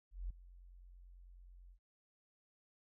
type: tone with ADSR envelope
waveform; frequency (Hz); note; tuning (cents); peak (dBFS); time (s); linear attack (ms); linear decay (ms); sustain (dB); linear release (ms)
sine; 44.57; F1; +36; -37; 0.11-1.79; 190; 6; -18; 82
effects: none